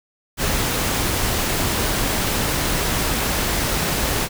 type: noise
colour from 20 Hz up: pink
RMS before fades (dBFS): -21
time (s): 0.37-4.29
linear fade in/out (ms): 50
effects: none